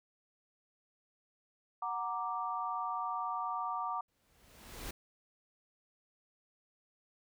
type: chord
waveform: sine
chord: Gb augmented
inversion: none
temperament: equal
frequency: 740 / 932.3 / 1174.7 Hz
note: Gb5 / Bb5 / D6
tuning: 0 / 0 / 0 cents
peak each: -40 / -39 / -37 dBFS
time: 1.82-4.01 s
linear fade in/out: 5 ms
type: noise with exponential growth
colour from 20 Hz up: pink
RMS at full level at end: -41 dBFS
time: 4.08-4.91 s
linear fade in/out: 5 ms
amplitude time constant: 180 ms
effects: none